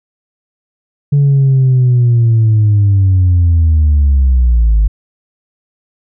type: linear sweep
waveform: sine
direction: down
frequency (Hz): 144 to 50.3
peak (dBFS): -4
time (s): 1.12-4.88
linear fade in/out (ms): 10
effects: tanh soft clip ceiling -4 dBFS